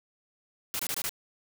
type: noise bursts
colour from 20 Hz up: white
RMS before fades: -32 dBFS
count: 5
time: 0.74-1.093 s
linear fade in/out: 0 ms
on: 53 ms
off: 22 ms
effects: none